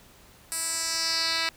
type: tone with band-pass filter sweep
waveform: 10% pulse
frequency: 327.5 Hz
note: E4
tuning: 11 cents flat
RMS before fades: -28 dBFS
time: 0.52-1.49 s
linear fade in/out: 0 ms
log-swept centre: 9500 to 3400 Hz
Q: 2.6
effects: pink hiss -54 dBFS RMS until 1.56 s